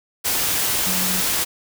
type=tone in noise; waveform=sine; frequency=185 Hz; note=F#3; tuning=in tune; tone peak=-28 dBFS; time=0.85-1.22 s; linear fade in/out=20 ms; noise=white; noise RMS=-21 dBFS; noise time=0.24-1.45 s; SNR=-10 dB; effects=none